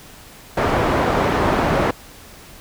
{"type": "low-pass noise", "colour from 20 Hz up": "white", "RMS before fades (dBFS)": -18, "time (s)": [0.57, 1.91], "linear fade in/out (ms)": 5, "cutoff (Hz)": 930, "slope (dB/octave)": 12, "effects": ["pink hiss -42 dBFS RMS until 2.6 s"]}